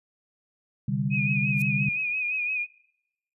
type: chord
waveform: sine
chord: C suspended second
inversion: none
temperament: equal with one note detuned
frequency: 130.81 / 146.83 / 197.59 Hz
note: C3 / D3 / G3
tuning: 0 / 0 / +14 cents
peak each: -28 dBFS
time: 0.88-1.89 s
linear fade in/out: 5 ms
type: tone with vibrato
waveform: sine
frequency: 2486 Hz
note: D#7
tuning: 2 cents flat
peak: -25 dBFS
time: 1.1-2.67 s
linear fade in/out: 50 ms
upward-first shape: sine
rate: 5.8 Hz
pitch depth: 52 cents each way
type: noise with exponential growth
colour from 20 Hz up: violet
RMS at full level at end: -34 dBFS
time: 1.53-1.62 s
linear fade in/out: 1 ms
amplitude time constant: 18 ms
effects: noise-tail reverb RT60 0.9 s tail -25 dB re dry + resampled to 32000 Hz